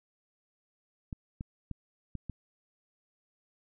clicks, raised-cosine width 5 ms, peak -25 dBFS, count 5, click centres 1.128 / 1.409 / 1.713 / 2.153 / 2.297 s, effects none

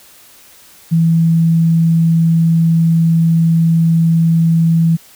sine tone, 164.81 Hz, E3, in tune, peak -8 dBFS, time 0.91-4.97 s, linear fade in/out 20 ms, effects white hiss -43 dBFS RMS until 5.15 s

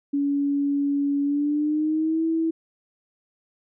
sine tone with pitch glide, 283.2 to 325.3 Hz, C#4 to E4, +37 to -23 cents, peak -20 dBFS, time 0.13-2.51 s, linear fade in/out 10 ms, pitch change +240 cents, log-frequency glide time 1.23-2.24 s, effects none

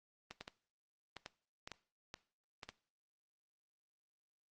clicks, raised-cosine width 0.2 ms, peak -28 dBFS, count 10, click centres 0.31 / 0.41 / 0.479 / 1.167 / 1.261 / 1.675 / 1.717 / 2.141 / 2.632 / 2.69 s, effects noise-tail reverb RT60 0.4 s tail -18 dB re dry + Opus 24 kbps

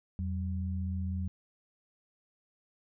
sine tone pair together, 84.96 / 189.2 Hz, F2 / F#3, -47 / +39 cents, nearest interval octave + major second, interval 1386 cents, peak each -32 / -37 dBFS, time 0.19-1.28 s, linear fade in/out 0 ms, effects none

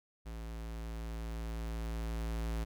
square tone with level ramp, 55.9 Hz, A1, 28 cents sharp, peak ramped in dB -42 to -34 dBFS, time 0.25-2.65 s, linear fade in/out 20 ms, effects none

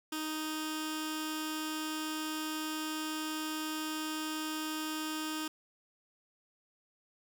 15% pulse tone with notch filter, 311.1 Hz, D#4, in tune, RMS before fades -37 dBFS, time 0.12-5.48 s, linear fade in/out 5 ms, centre 680 Hz, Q 0.59, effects 10-bit

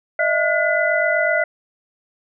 sine tone cluster, 616 / 664 / 1444 / 2008 Hz, D#5 / E5 / F#6 / B6, -17 / +12 / -43 / +28 cents, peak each -21 dBFS, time 0.19-1.44 s, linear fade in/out 5 ms, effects none

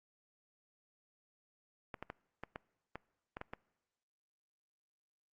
clicks, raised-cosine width 0.5 ms, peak -27 dBFS, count 9, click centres 1.942 / 2.026 / 2.101 / 2.436 / 2.559 / 2.956 / 3.369 / 3.414 / 3.535 s, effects noise-tail reverb RT60 1.0 s tail -23 dB re dry + Opus 48 kbps

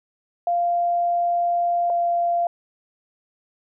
sine tone pair in turn, 695 / 691.2 Hz, F5 / F5, -9 / -18 cents, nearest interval unison, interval 9 cents, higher first, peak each -18 dBFS, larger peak neither, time 0.47-1.9 / 1.9-2.47 s, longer first, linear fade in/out 2 ms, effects none

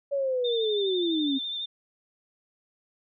sine linear sweep, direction down, 568 to 261.6 Hz, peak -24 dBFS, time 0.11-1.39 s, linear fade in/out 20 ms
sine tone with vibrato, 3585 Hz, A7, 32 cents sharp, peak -30 dBFS, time 0.44-1.66 s, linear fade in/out 10 ms, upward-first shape sine, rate 12 Hz, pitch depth 33 cents each way
effects none

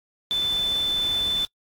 sine tone in noise, 3520 Hz, A7, in tune, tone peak -21 dBFS, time 0.31-1.45 s, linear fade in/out 0 ms, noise pink, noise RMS -38 dBFS, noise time 0.31-1.45 s, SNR +14 dB, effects noise-tail reverb RT60 0.1 s tail -26 dB re dry + AAC 64 kbps

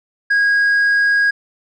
triangle tone with tanh clipping, 1642 Hz, G#6, 20 cents flat, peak -12 dBFS, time 0.3-1.31 s, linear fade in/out 10 ms, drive 7 dB, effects none

